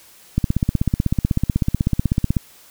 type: click train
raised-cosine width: 5 ms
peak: -4 dBFS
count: 33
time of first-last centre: 0.38-2.368 s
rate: 16.1 Hz
effects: white hiss -48 dBFS RMS until 2.7 s